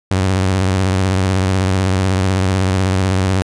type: tone with vibrato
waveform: sawtooth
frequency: 94.4 Hz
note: F#2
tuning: 35 cents sharp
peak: -9 dBFS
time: 0.11-3.42 s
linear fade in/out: 0 ms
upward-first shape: sine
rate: 16 Hz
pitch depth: 68 cents each way
effects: resampled to 22050 Hz